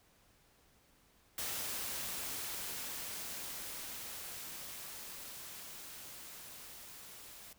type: noise with level ramp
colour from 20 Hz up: white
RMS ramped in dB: -39 to -53 dBFS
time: 1.38-7.53 s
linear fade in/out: 2 ms
effects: pink hiss -68 dBFS RMS until 7.58 s